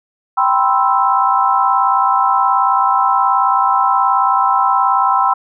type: chord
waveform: sine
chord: C major seventh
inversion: second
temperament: equal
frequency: 784 / 987.8 / 1046.5 / 1318.5 Hz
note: G5 / B5 / C6 / E6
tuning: 0 / 0 / 0 / 0 cents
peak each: -16 dBFS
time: 0.37-5.34 s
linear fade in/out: 10 ms
effects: none